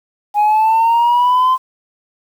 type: linear sweep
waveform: sine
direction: up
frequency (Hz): 825 to 1041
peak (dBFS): -7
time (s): 0.34-1.58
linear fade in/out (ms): 50
effects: tanh soft clip ceiling -8 dBFS + 7-bit